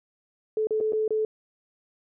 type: tone with dropouts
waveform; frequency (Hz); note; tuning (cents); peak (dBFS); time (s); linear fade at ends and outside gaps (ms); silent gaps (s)
sine; 434.1; A4; -23; -22; 0.57-1.25; 2; 0.671-0.707 / 0.803-0.809 / 0.923-0.932 / 1.079-1.106
effects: none